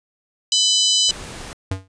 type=harmonic tone; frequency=1000 Hz; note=B5; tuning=21 cents sharp; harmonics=3 / 4 / 5 / 6 / 7 / 8; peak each=-18 / -20 / -22 / -24 / -25 / -26 dBFS; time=0.52-1.11 s; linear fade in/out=2 ms
type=noise; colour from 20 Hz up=pink; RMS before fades=-34 dBFS; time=1.09-1.53 s; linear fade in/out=0 ms
type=tone with exponential decay; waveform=square; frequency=95 Hz; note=F#2; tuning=46 cents sharp; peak=-18 dBFS; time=1.71-1.88 s; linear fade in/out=5 ms; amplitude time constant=35 ms
effects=resampled to 22050 Hz